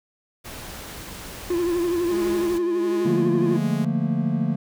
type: noise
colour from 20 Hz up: pink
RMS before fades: -37 dBFS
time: 0.44-2.59 s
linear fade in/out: 20 ms
type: tone with vibrato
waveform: triangle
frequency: 346.8 Hz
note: F4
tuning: 12 cents flat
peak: -18 dBFS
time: 1.5-3.57 s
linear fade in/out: 5 ms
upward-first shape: triangle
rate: 12 Hz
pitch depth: 69 cents each way
type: tone with tremolo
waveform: sawtooth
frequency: 207.7 Hz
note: G#3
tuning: in tune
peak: -26 dBFS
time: 2.11-3.85 s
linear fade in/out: 2 ms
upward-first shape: sine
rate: 1.4 Hz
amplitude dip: 70%
type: chord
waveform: triangle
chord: Bb major seventh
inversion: first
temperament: equal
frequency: 146.83 / 174.61 / 220 / 233.1 Hz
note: D3 / F3 / A3 / Bb3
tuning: 0 / 0 / 0 / 0 cents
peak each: -24 dBFS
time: 3.05-4.56 s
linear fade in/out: 10 ms
effects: none